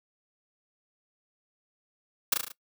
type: noise with echo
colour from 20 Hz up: white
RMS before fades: -22 dBFS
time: 2.32-2.34 s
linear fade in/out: 5 ms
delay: 36 ms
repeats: 5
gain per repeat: -4 dB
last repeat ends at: 2.52 s
effects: noise-tail reverb RT60 0.1 s tail -20 dB re dry + high-pass 100 Hz 12 dB/octave